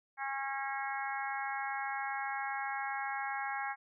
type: harmonic tone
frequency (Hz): 272.5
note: C#4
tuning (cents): -29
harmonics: 3 / 4 / 5 / 6 / 7 / 8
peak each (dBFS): -38 / -43 / -45 / -41 / -45 / -44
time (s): 0.17-3.76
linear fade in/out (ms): 50
effects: none